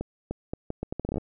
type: accelerating click train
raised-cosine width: 2 ms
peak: -17 dBFS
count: 14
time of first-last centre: 0.01-1.181 s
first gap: 300 ms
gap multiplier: 0.75
effects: none